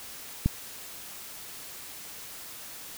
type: click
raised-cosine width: 5 ms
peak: -10 dBFS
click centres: 0.46 s
effects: white hiss -43 dBFS RMS until 2.97 s